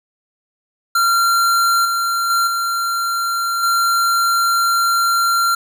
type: tone with level steps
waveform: square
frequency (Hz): 1375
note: F6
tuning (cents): -27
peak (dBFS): -13 / -17 / -14 / -18 / -14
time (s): 0.95-5.55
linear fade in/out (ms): 5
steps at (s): 1.85 / 2.3 / 2.47 / 3.63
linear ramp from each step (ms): 2
effects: none